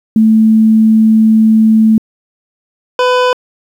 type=tone pair in turn; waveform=sine / 25% pulse; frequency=220 / 500.5 Hz; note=A3 / B4; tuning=0 / +23 cents; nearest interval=octave + major second; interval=1423 cents; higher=second; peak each=-4 dBFS; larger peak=neither; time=0.16-1.98 / 2.99-3.33 s; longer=first; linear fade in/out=2 ms; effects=low-pass 4000 Hz 12 dB/octave + 7-bit